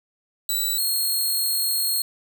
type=tone pair in turn; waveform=10% pulse; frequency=3951 / 4264 Hz; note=B7 / C8; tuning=0 / +32 cents; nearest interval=minor second; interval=132 cents; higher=second; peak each=-14 dBFS; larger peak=neither; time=0.49-0.78 / 0.78-2.02 s; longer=second; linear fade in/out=2 ms; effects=8-bit